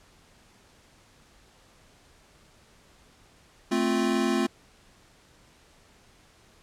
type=chord; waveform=square; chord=F major; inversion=first; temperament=equal; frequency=220 / 261.6 / 349.2 Hz; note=A3 / C4 / F4; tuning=0 / 0 / 0 cents; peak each=-28 dBFS; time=3.71-4.47 s; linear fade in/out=10 ms; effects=pink hiss -58 dBFS RMS until 6.62 s + low-pass 9000 Hz 12 dB/octave